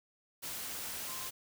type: tone in noise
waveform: sine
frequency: 1046.5 Hz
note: C6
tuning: in tune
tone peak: -49 dBFS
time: 1.07-1.29 s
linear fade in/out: 20 ms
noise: white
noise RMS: -41 dBFS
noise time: 0.42-1.31 s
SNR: -11 dB
effects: none